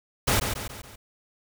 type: noise with echo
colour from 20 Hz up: pink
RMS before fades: -22 dBFS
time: 0.27-0.4 s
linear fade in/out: 10 ms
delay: 140 ms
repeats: 4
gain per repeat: -6 dB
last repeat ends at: 0.96 s
effects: none